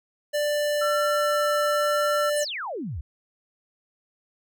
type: tone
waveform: square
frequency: 590 Hz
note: D5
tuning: 8 cents sharp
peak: -23 dBFS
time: 0.33-2.45 s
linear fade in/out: 20 ms
type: tone with vibrato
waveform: sine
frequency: 1347 Hz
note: E6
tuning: 37 cents sharp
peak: -25 dBFS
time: 0.81-2.3 s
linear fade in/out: 10 ms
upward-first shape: sine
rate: 1 Hz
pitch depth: 12 cents each way
type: exponential sweep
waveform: sine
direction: down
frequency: 10600 to 61.8 Hz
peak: -29 dBFS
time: 2.36-3.01 s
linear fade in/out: 5 ms
effects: none